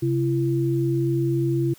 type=tone pair together; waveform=sine; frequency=133.98 / 337.6 Hz; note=C3 / E4; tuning=+41 / +41 cents; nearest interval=octave + major third; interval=1600 cents; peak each=-22 / -22 dBFS; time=0.02-1.74 s; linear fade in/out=10 ms; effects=white hiss -52 dBFS RMS until 1.78 s